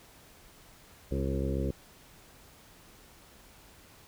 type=harmonic tone with a mistuned harmonic; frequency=67.4 Hz; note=C#2; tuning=48 cents flat; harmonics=1 / 2 / 3 / 4 / 5 / 6 / 7 / 8; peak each=-32 / -35 / -37 / -38 / -39 / -40 / -40 / -41 dBFS; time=1.11-1.71 s; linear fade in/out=5 ms; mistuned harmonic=5; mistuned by=+33 cents; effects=pink hiss -56 dBFS RMS until 4.07 s